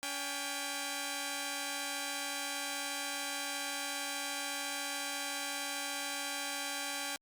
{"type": "tone pair together", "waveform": "5% pulse", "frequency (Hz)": [282.9, 795], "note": ["C#4", "G5"], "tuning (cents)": [35, 24], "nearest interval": "octave + tritone", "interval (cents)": 1789, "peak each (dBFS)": [-29, -26], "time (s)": [0.03, 7.16], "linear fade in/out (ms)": 0, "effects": ["Opus 48 kbps"]}